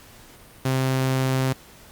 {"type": "tone", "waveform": "sawtooth", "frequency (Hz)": 131.4, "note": "C3", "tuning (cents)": 8, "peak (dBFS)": -16, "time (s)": [0.65, 1.53], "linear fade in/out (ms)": 5, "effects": ["pink hiss -48 dBFS RMS until 1.91 s", "Opus 48 kbps"]}